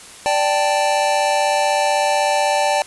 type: chord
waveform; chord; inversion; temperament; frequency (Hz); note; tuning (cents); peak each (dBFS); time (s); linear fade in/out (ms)
square; D suspended fourth; none; equal; 587.3 / 784 / 880; D5 / G5 / A5; 0 / 0 / 0; -20 / -20 / -21; 0.26-2.82; 0
effects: white hiss -39 dBFS RMS until 2.86 s + resampled to 24000 Hz